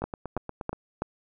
two click trains, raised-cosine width 1 ms, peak -20 / -14 dBFS, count 7 / 4, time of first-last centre 0.02-0.73 / 0.04-1.02 s, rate 8.45 / 3.06 Hz, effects none

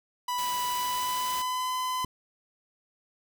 45% pulse tone with pitch glide, 987.8 to 1015 Hz, B5 to B5, 0 to +47 cents, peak -28 dBFS, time 0.28-2.05 s, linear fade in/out 5 ms, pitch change +47 cents, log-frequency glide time 0.7-1.74 s
white noise, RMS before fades -38 dBFS, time 0.38-1.42 s, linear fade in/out 5 ms
click, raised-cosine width 3 ms, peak -23 dBFS, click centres 2.046 s
effects none

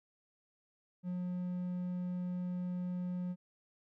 triangle tone, 179.6 Hz, F3, 49 cents sharp, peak -33 dBFS, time 1.03-3.36 s, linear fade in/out 50 ms, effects none

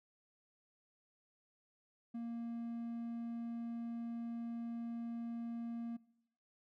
triangle tone, 233.1 Hz, A#3, in tune, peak -38 dBFS, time 2.14-5.97 s, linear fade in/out 10 ms, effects noise-tail reverb RT60 0.8 s tail -22 dB re dry

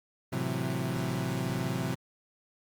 30% pulse chord, F# half-diminished seventh, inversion first, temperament equal, 110 / 130.81 / 164.81 / 185 Hz, A2 / C3 / E3 / F#3, 0 / 0 / 0 / 0 cents, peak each -36 / -30 / -34 / -33 dBFS, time 0.32-1.95 s, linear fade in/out 10 ms, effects Opus 48 kbps

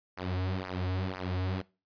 sawtooth tone with flanger, 92.5 Hz, F#2, in tune, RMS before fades -33 dBFS, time 0.17-1.62 s, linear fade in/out 10 ms, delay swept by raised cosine 0.26 to 5.26 ms, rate 2 Hz, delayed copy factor -0.95, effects noise-tail reverb RT60 0.3 s tail -21 dB re dry + resampled to 11025 Hz

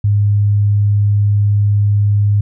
sine tone, 102.7 Hz, G#2, 19 cents flat, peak -9 dBFS, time 0.04-2.41 s, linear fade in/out 5 ms, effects none

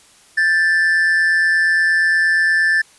triangle tone pair together, 1591.5 / 1760 Hz, G6 / A6, +26 / 0 cents, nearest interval major second, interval 174 cents, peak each -20 / -11 dBFS, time 0.37-2.82 s, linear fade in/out 10 ms, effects white hiss -49 dBFS RMS until 2.98 s + resampled to 24000 Hz

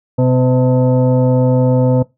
sine tone with frequency modulation, 127.7 Hz, C3, 42 cents flat, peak -9 dBFS, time 0.18-2.03 s, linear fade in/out 10 ms, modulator 382 Hz, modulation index 1.1, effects noise-tail reverb RT60 0.2 s tail -20 dB re dry

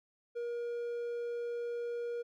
triangle tone, 474.9 Hz, A#4, 32 cents sharp, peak -33 dBFS, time 0.35-2.23 s, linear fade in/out 20 ms, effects none

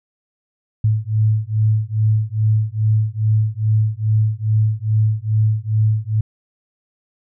sine beating tone pair, 107.3 / 109.7 Hz, A2 / A2, -43 / -5 cents, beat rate 2.4 Hz, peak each -17 / -17 dBFS, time 0.84-6.21 s, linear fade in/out 5 ms, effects none

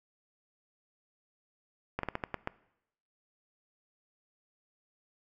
slowing click train, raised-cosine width 0.5 ms, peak -17 dBFS, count 7, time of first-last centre 1.99-2.474 s, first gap 43 ms, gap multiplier 1.25, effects noise-tail reverb RT60 0.8 s tail -20 dB re dry

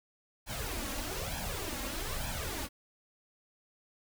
pink noise with flanger, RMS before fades -37 dBFS, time 0.46-2.69 s, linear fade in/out 50 ms, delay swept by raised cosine 1.2 to 3.7 ms, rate 1.1 Hz, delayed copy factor +0.7, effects none

